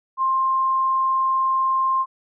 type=tone; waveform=sine; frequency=1056 Hz; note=C6; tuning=16 cents sharp; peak=-17 dBFS; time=0.17-2.06 s; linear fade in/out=50 ms; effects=none